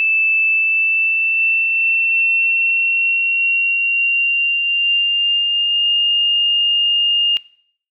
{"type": "tone with pitch glide", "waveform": "sine", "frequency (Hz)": [2637, 2826], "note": ["E7", "F7"], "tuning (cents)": [0, 20], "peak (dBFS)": -13, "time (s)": [0, 7.37], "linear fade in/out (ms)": 0, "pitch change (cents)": 120, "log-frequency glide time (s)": [0.48, 5.85], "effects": ["noise-tail reverb RT60 0.6 s tail -20 dB re dry"]}